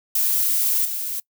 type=noise with level steps; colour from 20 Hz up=violet; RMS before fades=-20 / -27 dBFS; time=0.15-1.2 s; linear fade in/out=5 ms; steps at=0.85 s; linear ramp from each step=5 ms; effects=noise-tail reverb RT60 0.1 s tail -24 dB re dry